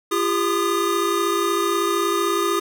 square tone cluster, 343.3 / 399.4 / 1231 Hz, F4 / G4 / D#6, -30 / +32 / -19 cents, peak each -24 dBFS, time 0.11-2.6 s, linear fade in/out 10 ms, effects none

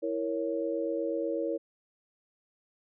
sine chord, A# diminished, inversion second, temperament equal, 329.6 / 466.2 / 554.4 Hz, E4 / A#4 / C#5, 0 / 0 / 0 cents, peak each -33 dBFS, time 0.02-1.58 s, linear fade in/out 20 ms, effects none

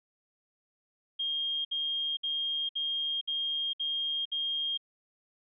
sine tone bursts, 3226 Hz, G7, 49 cents sharp, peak -29 dBFS, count 7, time 1.19-4.776 s, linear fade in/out 10 ms, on 460 ms, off 61 ms, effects none

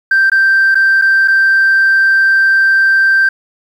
sine tone with dropouts, 1568 Hz, G6, in tune, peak -5 dBFS, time 0.11-3.29 s, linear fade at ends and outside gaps 5 ms, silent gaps 0.299-0.317 / 0.746-0.753 / 1.015-1.02 / 1.277-1.281 s, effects tanh soft clip ceiling -4 dBFS + 7-bit

